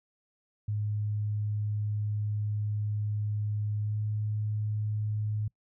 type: tone with pitch glide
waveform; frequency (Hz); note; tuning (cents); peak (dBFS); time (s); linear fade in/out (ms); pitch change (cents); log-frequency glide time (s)
sine; 105 to 106.28; G#2 to G#2; +19 to +40; -28; 0.68-5.48; 5; +21; 3.81-3.97
effects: noise-tail reverb RT60 0.1 s tail -25 dB re dry